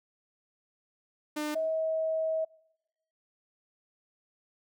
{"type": "tone pair in turn", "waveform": ["sawtooth", "sine"], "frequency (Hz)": [300.9, 639.8], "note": ["D4", "D#5"], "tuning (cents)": [42, 48], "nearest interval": "octave + minor second", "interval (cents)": 1306, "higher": "second", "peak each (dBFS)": -27, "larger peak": "neither", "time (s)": [[1.36, 1.55], [1.55, 2.45]], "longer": "second", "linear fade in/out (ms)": 10, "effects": ["noise-tail reverb RT60 0.9 s tail -23 dB re dry"]}